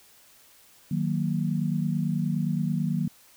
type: chord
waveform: sine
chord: D# minor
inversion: none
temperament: equal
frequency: 155.56 / 185 / 233.1 Hz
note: D#3 / F#3 / A#3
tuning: 0 / 0 / 0 cents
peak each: -27 / -28 / -30 dBFS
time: 0.91-3.08 s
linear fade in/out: 5 ms
effects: white hiss -56 dBFS RMS until 3.36 s